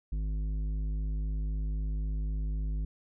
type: tone with tanh clipping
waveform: triangle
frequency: 51.91 Hz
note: G#1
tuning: in tune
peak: -31 dBFS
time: 0.12-2.85 s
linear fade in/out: 5 ms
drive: 14 dB
effects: none